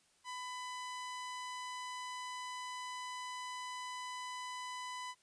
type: tone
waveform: sawtooth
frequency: 1000 Hz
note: B5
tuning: 21 cents sharp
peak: -38 dBFS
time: 0.24-5.15 s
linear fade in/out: 50 ms
effects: white hiss -71 dBFS RMS until 5.22 s + resampled to 22050 Hz